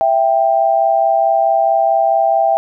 sine tone pair together, 662 / 786.6 Hz, E5 / G5, +7 / +6 cents, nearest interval minor third, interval 299 cents, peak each -13 dBFS, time 0.01-2.57 s, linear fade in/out 0 ms, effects none

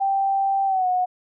sine tone with pitch glide, 783 to 730.6 Hz, G5 to F#5, -2 to -22 cents, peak -18 dBFS, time 0-1.06 s, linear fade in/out 20 ms, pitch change -120 cents, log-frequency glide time 0.66-0.87 s, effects none

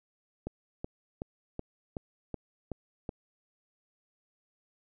click train, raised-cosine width 2 ms, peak -22 dBFS, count 8, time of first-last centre 0.47-3.092 s, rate 2.67 Hz, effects none

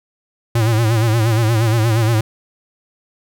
square tone with vibrato, 112.8 Hz, A2, 44 cents sharp, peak -13 dBFS, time 0.55-2.21 s, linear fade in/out 5 ms, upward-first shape sine, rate 8.5 Hz, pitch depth 89 cents each way, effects none

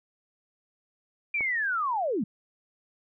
sine linear sweep, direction down, 2412 to 175.6 Hz, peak -25 dBFS, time 1.34-2.24 s, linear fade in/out 5 ms
click, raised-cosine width 1 ms, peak -25 dBFS, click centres 1.408 s
effects none

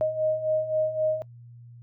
sine beating tone pair, 621 / 624.8 Hz, D#5 / D#5, -3 / +7 cents, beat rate 3.8 Hz, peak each -29 / -24 dBFS, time 0.01-1.22 s, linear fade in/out 0 ms, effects noise-tail reverb RT60 0.1 s tail -22 dB re dry + added 119 Hz sine -44 dBFS peak until 1.82 s

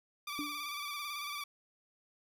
15% pulse tone with vibrato, 1170 Hz, D6, 7 cents flat, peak -32 dBFS, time 0.27-1.44 s, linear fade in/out 5 ms, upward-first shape square, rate 18 Hz, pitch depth 37 cents each way
sine tone with exponential decay, 293.7 Hz, D4, in tune, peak -34 dBFS, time 0.39-0.71 s, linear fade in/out 0 ms, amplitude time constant 68 ms
effects none

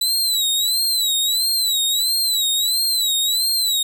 sawtooth tone with vibrato, 3955 Hz, B7, 2 cents sharp, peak -14 dBFS, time 0.01-3.83 s, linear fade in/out 5 ms, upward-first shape sine, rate 1.5 Hz, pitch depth 110 cents each way, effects none

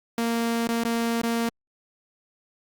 sawtooth tone with dropouts, 231.8 Hz, A#3, 10 cents flat, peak -19 dBFS, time 0.18-1.49 s, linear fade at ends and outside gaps 2 ms, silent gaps 0.673-0.689 / 0.836-0.85 / 1.216-1.234 s, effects Opus 48 kbps

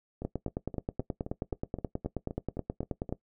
two click trains, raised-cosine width 2 ms, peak -24 / -18 dBFS, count 12 / 28, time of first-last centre 0.22-3.092 / 0.25-3.125 s, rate 3.83 / 9.39 Hz, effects noise-tail reverb RT60 0.1 s tail -18 dB re dry

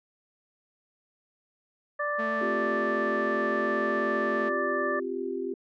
harmonic tone, 587.3 Hz, D5, in tune, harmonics 1 / 2 / 3, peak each -31 / -31 / -31 dBFS, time 1.99-5 s, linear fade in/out 10 ms
sawtooth tone with vibrato, 222.2 Hz, A3, 17 cents sharp, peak -29 dBFS, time 2.18-4.5 s, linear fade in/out 20 ms, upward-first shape triangle, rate 8.3 Hz, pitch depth 9 cents each way
sine chord, C suspended fourth, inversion none, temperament equal, 261.6 / 349.2 / 392 Hz, C4 / F4 / G4, 0 / 0 / 0 cents, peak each -36 / -34 / -32 dBFS, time 2.41-5.54 s, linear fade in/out 5 ms
effects low-pass 3000 Hz 12 dB/octave

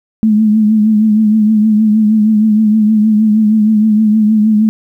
sine tone with vibrato, 215.1 Hz, A3, 39 cents flat, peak -6 dBFS, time 0.23-4.69 s, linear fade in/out 0 ms, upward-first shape triangle, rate 6.4 Hz, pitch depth 57 cents each way, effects 8-bit

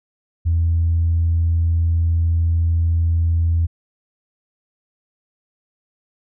sine tone, 83.4 Hz, E2, 21 cents sharp, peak -13 dBFS, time 0.45-3.67 s, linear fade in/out 20 ms, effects tanh soft clip ceiling -10 dBFS

